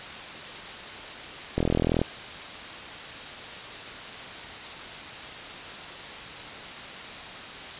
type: click train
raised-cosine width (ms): 2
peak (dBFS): -10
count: 19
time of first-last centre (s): 1.58-2.016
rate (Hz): 41.3
effects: white hiss -38 dBFS RMS until 7.79 s + resampled to 8000 Hz